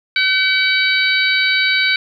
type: harmonic tone with a mistuned harmonic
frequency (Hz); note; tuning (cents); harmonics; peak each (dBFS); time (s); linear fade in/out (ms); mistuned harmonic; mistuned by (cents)
760; F#5; +46; 2 / 3 / 4 / 5 / 6; -18 / -16 / -25 / -19 / -23; 0.16-1.96; 2; 5; +35
effects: 8-bit